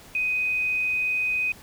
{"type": "tone", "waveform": "sine", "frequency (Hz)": 2503, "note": "D#7", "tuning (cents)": 10, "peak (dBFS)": -22, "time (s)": [0.15, 1.52], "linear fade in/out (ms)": 2, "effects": ["pink hiss -48 dBFS RMS until 1.62 s"]}